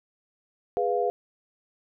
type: chord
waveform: sine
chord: F diminished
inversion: first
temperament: equal with one note detuned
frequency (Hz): 412.7 / 493.9 / 698.5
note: Ab4 / Cb5 / F5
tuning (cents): -11 / 0 / 0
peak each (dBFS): -27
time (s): 0.77-1.1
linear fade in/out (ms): 0
effects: none